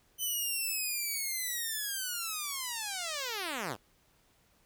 5% pulse linear sweep, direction down, 3049 to 87.31 Hz, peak -23 dBFS, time 0.18-3.77 s, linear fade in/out 50 ms, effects pink hiss -68 dBFS RMS until 4.65 s

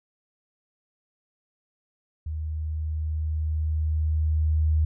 sine tone with level ramp, 77.78 Hz, D#2, in tune, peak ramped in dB -28 to -18 dBFS, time 2.26-4.85 s, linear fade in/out 5 ms, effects none

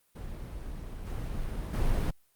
brown noise with level steps, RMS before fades -39 / -34 / -27 dBFS, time 0.15-2.11 s, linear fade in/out 10 ms, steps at 1.06 / 1.73 s, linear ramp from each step 10 ms, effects white hiss -70 dBFS RMS until 2.35 s + Opus 32 kbps

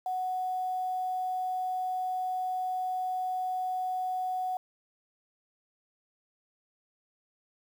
sine tone with quantisation, 740 Hz, F#5, in tune, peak -29 dBFS, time 0.06-4.57 s, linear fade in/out 2 ms, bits 9, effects none

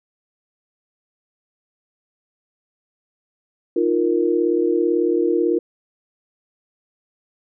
sine chord, Eb suspended second, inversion none, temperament equal, 311.1 / 349.2 / 466.2 Hz, Eb4 / F4 / Bb4, 0 / 0 / 0 cents, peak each -22 / -18 / -21 dBFS, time 3.76-5.59 s, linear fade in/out 5 ms, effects none

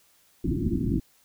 white low-pass noise, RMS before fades -26 dBFS, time 0.44-1 s, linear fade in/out 5 ms, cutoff 350 Hz, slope 96 dB/octave, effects white hiss -62 dBFS RMS until 1.24 s

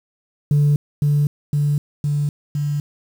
sine tone with echo, 145.9 Hz, D3, 11 cents flat, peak -10 dBFS, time 0.51-0.76 s, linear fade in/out 2 ms, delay 510 ms, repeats 4, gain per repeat -2 dB, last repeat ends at 2.8 s, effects tanh soft clip ceiling -10 dBFS + 7-bit

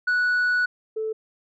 sine tone pair in turn, 1474 / 438.2 Hz, F#6 / A4, -7 / -7 cents, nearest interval octave + major sixth, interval 2100 cents, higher first, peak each -16 / -24 dBFS, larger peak first, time 0.07-0.66 / 0.96-1.13 s, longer first, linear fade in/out 10 ms, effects tanh soft clip ceiling -18 dBFS

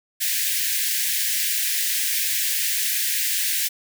white high-pass noise, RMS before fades -23 dBFS, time 0.2-3.69 s, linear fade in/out 20 ms, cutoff 1600 Hz, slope 96 dB/octave, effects none

